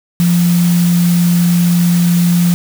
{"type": "tone in noise", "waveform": "sine", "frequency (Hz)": 173.9, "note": "F3", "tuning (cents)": -7, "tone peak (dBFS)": -8, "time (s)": [0.2, 2.54], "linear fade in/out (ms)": 0, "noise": "white", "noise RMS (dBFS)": -24, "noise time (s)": [0.2, 2.54], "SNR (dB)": 13, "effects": []}